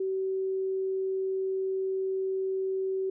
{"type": "tone", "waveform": "sine", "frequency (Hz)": 381.4, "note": "G4", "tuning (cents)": -47, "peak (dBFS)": -27, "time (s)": [0, 3.1], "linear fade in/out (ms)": 5, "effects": []}